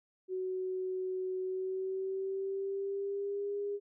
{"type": "tone with pitch glide", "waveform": "sine", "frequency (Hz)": [372.4, 406.1], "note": ["F#4", "G#4"], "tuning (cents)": [11, -39], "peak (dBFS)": -33, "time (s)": [0.28, 3.8], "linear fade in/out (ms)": 50, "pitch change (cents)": 150, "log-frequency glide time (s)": [1.41, 3.57], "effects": []}